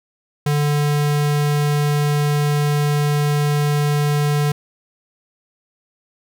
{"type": "tone", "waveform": "square", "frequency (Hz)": 146.83, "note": "D3", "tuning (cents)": 0, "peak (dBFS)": -16, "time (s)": [0.46, 4.52], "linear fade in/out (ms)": 5, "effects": []}